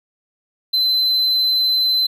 triangle tone, 4056 Hz, B7, 45 cents sharp, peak -13 dBFS, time 0.73-2.07 s, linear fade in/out 10 ms, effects none

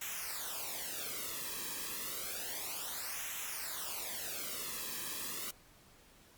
white noise with flanger, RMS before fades -41 dBFS, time 0.01-5.51 s, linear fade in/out 5 ms, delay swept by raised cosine 0.21 to 1.41 ms, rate 0.3 Hz, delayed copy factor -0.85, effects pink hiss -62 dBFS RMS until 6.37 s + Opus 48 kbps

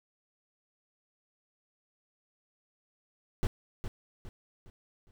brown noise with echo, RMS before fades -27 dBFS, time 3.43-3.47 s, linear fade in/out 0 ms, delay 410 ms, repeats 4, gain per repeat -8 dB, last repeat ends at 5.11 s, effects none

